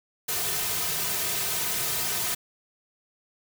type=noise with comb filter; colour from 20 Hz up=white; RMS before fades=-28 dBFS; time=0.28-2.35 s; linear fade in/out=10 ms; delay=3.6 ms; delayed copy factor=-0.9; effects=none